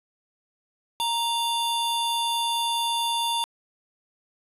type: tone pair together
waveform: square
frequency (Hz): 932.3 / 3523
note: A#5 / A7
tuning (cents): 0 / +1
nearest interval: octave + major seventh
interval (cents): 2301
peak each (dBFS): -26 / -28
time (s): 1-3.44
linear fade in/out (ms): 0
effects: resampled to 32000 Hz + 9-bit